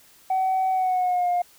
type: tone with pitch glide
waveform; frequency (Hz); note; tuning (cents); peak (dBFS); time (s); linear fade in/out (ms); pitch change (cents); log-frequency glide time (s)
sine; 756 to 709.5; F#5 to F5; +37 to +27; -18; 0.3-1.42; 5; -110; 0.7-1.29
effects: tanh soft clip ceiling -17 dBFS + white hiss -54 dBFS RMS until 1.58 s